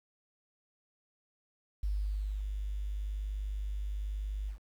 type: tone with ADSR envelope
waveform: sine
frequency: 50.5 Hz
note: G#1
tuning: 48 cents flat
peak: -29 dBFS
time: 1.83-4.59 s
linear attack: 6 ms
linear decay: 580 ms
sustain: -4 dB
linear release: 110 ms
effects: 10-bit